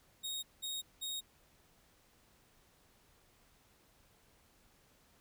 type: tone bursts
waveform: sawtooth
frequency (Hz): 3747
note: A#7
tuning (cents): +8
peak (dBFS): -35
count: 3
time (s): 0.23-1.21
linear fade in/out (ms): 20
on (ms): 200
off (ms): 190
effects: pink hiss -68 dBFS RMS until 5.2 s